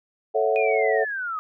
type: chord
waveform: sine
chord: F# minor seventh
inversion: first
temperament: equal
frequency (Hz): 440 / 554.4 / 659.3 / 740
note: A4 / C#5 / E5 / F#5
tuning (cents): 0 / 0 / 0 / 0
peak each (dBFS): -22 / -25 / -25 / -26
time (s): 0.34-1.05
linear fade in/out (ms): 20
type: linear sweep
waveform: sine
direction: down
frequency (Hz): 2489 to 1232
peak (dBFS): -26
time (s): 0.56-1.39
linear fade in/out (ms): 0
effects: none